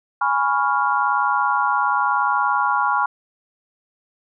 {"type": "chord", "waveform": "sine", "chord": "C# dominant seventh", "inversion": "second", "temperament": "equal", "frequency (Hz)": [830.6, 987.8, 1108.7, 1396.9], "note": ["G#5", "B5", "C#6", "E#6"], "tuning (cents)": [0, 0, 0, 0], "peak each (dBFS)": -22, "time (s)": [0.21, 3.06], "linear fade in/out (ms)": 5, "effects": []}